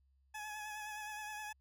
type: tone with vibrato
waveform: 20% pulse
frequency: 847 Hz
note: G#5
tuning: 34 cents sharp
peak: -38 dBFS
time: 0.34-1.53 s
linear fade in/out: 10 ms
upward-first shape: sine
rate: 9.6 Hz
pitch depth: 29 cents each way
effects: added 67 Hz sine -69 dBFS peak until 1.6 s